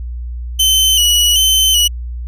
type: tone with vibrato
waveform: sawtooth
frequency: 3000 Hz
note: F#7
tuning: 23 cents sharp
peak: -6 dBFS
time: 0.59-1.88 s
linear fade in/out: 10 ms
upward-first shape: square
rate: 1.3 Hz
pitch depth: 41 cents each way
effects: added 60 Hz sine -21 dBFS peak until 2.27 s